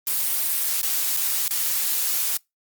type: noise with dropouts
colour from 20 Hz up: blue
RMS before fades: -23 dBFS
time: 0.07-2.37 s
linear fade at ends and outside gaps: 1 ms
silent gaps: 0.815-0.83 / 1.166-1.171 / 1.48-1.508 s
effects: noise-tail reverb RT60 0.2 s tail -26 dB re dry + Opus 32 kbps